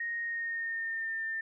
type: tone with pitch glide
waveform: sine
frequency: 1864.7 to 1798.1 Hz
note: A#6 to A6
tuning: 0 to +37 cents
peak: -32 dBFS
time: 0-1.41 s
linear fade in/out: 5 ms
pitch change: -63 cents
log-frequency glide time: 0.23-1.17 s
effects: none

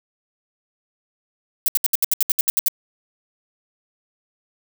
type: noise bursts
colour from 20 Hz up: violet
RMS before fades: -17 dBFS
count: 12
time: 1.66-2.682 s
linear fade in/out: 0 ms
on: 21 ms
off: 70 ms
effects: none

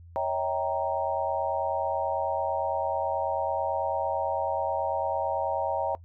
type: chord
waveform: sine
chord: C# diminished seventh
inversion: none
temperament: equal with one note detuned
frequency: 554.4 / 643.5 / 784 / 932.3 Hz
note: C#5 / E5 / G5 / Bb5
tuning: 0 / -42 / 0 / 0 cents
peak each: -31 dBFS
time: 0.16-5.95 s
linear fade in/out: 0 ms
effects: noise-tail reverb RT60 0.1 s tail -21 dB re dry + added 85 Hz sine -46 dBFS peak until 6.04 s

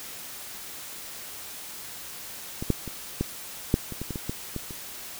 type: clicks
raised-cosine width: 3 ms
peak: -18 / -8 / -22 / -12 / -6 / -22 / -19 / -19 / -19 / -16 / -18 / -25 dBFS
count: 12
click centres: 2.625 / 2.703 / 2.877 / 3.21 / 3.741 / 3.923 / 4.016 / 4.107 / 4.158 / 4.295 / 4.563 / 4.708 s
effects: white hiss -40 dBFS RMS until 5.19 s

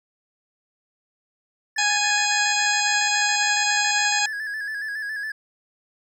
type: tone with vibrato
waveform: triangle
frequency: 1700 Hz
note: G#6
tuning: 40 cents sharp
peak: -25 dBFS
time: 1.76-5.32 s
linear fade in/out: 5 ms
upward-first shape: square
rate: 7.2 Hz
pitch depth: 49 cents each way
type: harmonic tone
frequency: 830.6 Hz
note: G#5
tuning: in tune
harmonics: 1 / 2 / 3 / 4 / 5 / 6 / 8 / 9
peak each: -26 / -27 / -26 / -30 / -29 / -30 / -29 / -28 dBFS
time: 1.78-4.26 s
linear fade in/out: 5 ms
effects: none

